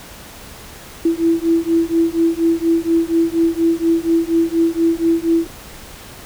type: beating tone pair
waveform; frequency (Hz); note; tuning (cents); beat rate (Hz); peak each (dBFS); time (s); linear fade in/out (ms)
sine; 329.6 / 333.8; E4 / E4; 0 / +22; 4.2; -16; 1.05-5.47; 5
effects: pink hiss -37 dBFS RMS until 6.25 s